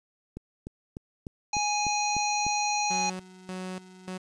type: click train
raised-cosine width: 3 ms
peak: -24 dBFS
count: 8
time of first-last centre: 0.37-2.466 s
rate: 3.34 Hz
type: harmonic tone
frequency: 830.6 Hz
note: G#5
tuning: in tune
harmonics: 1 / 3 / 5 / 7 / 8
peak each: -27 / -32 / -34 / -35 / -36 dBFS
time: 1.53-3.1 s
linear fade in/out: 5 ms
type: tone with tremolo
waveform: sawtooth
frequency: 185.1 Hz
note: F#3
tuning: 1 cent sharp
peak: -30 dBFS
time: 2.9-4.18 s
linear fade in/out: 10 ms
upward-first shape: square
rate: 1.7 Hz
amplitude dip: 80%
effects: resampled to 22050 Hz + 9-bit